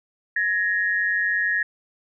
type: tone pair together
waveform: sine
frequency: 1677 / 1866.5 Hz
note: G#6 / A#6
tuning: +16 / +2 cents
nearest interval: major second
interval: 186 cents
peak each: -23 / -22 dBFS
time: 0.36-1.63 s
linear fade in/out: 5 ms
effects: none